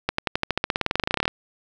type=accelerating click train; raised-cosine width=0.3 ms; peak=-5 dBFS; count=24; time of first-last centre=0.09-1.279 s; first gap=94 ms; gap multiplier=0.94; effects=none